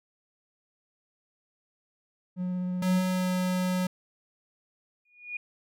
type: tone with vibrato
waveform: triangle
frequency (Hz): 181.3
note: F#3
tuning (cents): -35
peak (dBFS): -26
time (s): 2.36-3.03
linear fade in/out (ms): 50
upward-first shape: triangle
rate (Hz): 16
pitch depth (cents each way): 11
type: tone with pitch glide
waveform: square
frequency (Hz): 184.6 to 183.11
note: F#3 to F#3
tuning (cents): -4 to -18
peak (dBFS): -26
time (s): 2.82-3.87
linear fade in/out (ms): 5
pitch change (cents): -14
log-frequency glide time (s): 3.09-3.28
type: tone with exponential growth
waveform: sine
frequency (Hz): 2446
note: D#7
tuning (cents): -30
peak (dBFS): -29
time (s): 5.05-5.37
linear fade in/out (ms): 5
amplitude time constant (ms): 68
effects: none